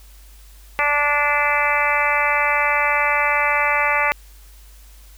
harmonic tone, 291.6 Hz, D4, 12 cents flat, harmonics 2 / 3 / 4 / 5 / 6 / 7 / 8 / 9, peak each -26 / -23 / -23 / -26 / -26 / -21 / -24 / -27 dBFS, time 0.79-4.12 s, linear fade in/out 0 ms, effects added 50 Hz sine -42 dBFS peak until 5.17 s + white hiss -51 dBFS RMS until 5.17 s

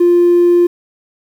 triangle tone, 349.2 Hz, F4, in tune, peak -3 dBFS, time 0-0.67 s, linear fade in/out 10 ms, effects tanh soft clip ceiling -3 dBFS + 7-bit

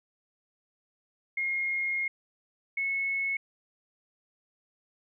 sine tone pair in turn, 2143 / 2194 Hz, C7 / C#7, +41 / -18 cents, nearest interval unison, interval 41 cents, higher second, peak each -27 dBFS, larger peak neither, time 1.37-2.08 / 2.77-3.37 s, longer first, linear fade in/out 5 ms, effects none

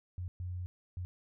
sine tone bursts at uneven times, 90.1 Hz, F#2, 45 cents flat, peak -36 dBFS, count 3, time 0.18-0.28 / 0.4-0.66 / 0.97-1.05 s, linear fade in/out 0 ms, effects none

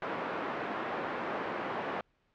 white band-pass noise, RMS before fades -36 dBFS, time 0.02-2.01 s, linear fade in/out 2 ms, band 220 to 1200 Hz, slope 12 dB/octave, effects pink hiss -73 dBFS RMS until 2.34 s + low-pass 3000 Hz 12 dB/octave

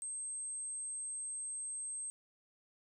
sine tone, 8360 Hz, C9, 2 cents flat, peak -39 dBFS, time 0.02-2.1 s, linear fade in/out 0 ms, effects none

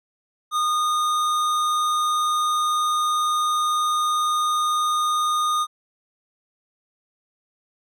triangle tone with hard clipping, 1227 Hz, D#6, 25 cents flat, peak -21 dBFS, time 0.51-5.67 s, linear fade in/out 50 ms, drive 18 dB, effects none

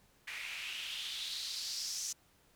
white noise with band-pass filter sweep, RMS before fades -41 dBFS, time 0.27-2.13 s, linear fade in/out 10 ms, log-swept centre 2100 to 6200 Hz, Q 3.9, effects pink hiss -68 dBFS RMS until 2.55 s

